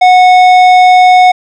sine tone with tanh clipping, 733 Hz, F#5, 16 cents flat, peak -3 dBFS, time 0.01-1.32 s, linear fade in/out 10 ms, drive 12 dB, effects none

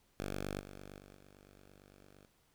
5% pulse tone with level steps, 48.83 Hz, G1, 6 cents flat, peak -27 / -38 / -44 / -48 dBFS, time 0.2-2.25 s, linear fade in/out 0 ms, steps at 0.6 / 0.98 / 1.15 s, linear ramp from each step 5 ms, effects pink hiss -72 dBFS RMS until 2.54 s

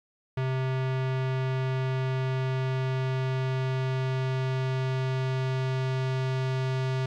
square tone with low-pass filter sweep, 130.81 Hz, C3, in tune, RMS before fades -28 dBFS, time 0.37-7.06 s, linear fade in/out 5 ms, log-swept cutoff 2800 to 4300 Hz, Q 0.93, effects 11-bit

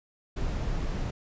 brown noise, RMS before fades -30 dBFS, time 0.36-1.11 s, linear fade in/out 10 ms, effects resampled to 16000 Hz

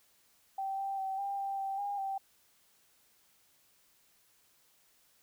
sine tone with pitch steps, 777 / 784 / 770 / 795 / 787 / 780 / 809 / 779 Hz, G5 / G5 / G5 / G5 / G5 / G5 / G#5 / G5, -16 / 0 / -31 / +24 / +7 / -9 / -46 / -11 cents, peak -33 dBFS, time 0.58-2.18 s, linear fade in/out 5 ms, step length 200 ms, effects white hiss -68 dBFS RMS until 5.22 s

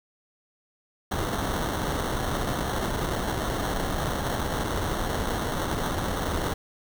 pink noise with sample-and-hold, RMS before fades -28 dBFS, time 1.11-6.54 s, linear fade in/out 10 ms, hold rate 2450 Hz, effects none

